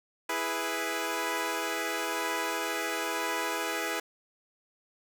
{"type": "chord", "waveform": "10% pulse", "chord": "E major", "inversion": "none", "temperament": "equal", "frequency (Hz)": [329.6, 415.3, 493.9], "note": ["E4", "G#4", "B4"], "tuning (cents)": [0, 0, 0], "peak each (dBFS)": -26, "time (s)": [0.29, 4], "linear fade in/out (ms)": 5, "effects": []}